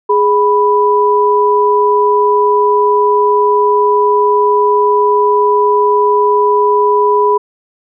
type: tone pair together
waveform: sine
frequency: 415.3 / 987.8 Hz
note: G#4 / B5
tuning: 0 / 0 cents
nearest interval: octave + minor third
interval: 1500 cents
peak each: -10 dBFS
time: 0.09-7.38 s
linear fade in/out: 10 ms
effects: none